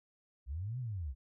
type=linear two-way sweep; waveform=sine; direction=up then down; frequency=58.27 to 130.81 to 58.27 Hz; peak=-36 dBFS; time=0.46-1.15 s; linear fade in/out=50 ms; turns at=0.79 s; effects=none